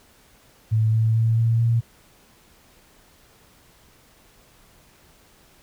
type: tone with pitch steps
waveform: sine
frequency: 110.1 / 111.57 / 113.06 / 114.58 / 116.11 Hz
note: A2 / A2 / A2 / A#2 / A#2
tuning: +2 / +25 / +48 / -29 / -6 cents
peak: -16 dBFS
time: 0.71-1.81 s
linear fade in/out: 20 ms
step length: 220 ms
effects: pink hiss -55 dBFS RMS until 5.62 s